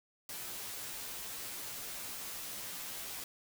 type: noise with comb filter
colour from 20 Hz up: white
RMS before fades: -43 dBFS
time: 0.29-3.24 s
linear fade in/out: 2 ms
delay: 13 ms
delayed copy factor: -0.75
effects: none